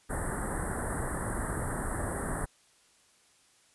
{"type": "band-stop noise", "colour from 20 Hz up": "pink", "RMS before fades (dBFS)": -33, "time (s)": [0.09, 2.46], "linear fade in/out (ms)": 20, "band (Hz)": [1900, 8100], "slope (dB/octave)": 96, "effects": ["white hiss -64 dBFS RMS until 3.74 s", "resampled to 24000 Hz"]}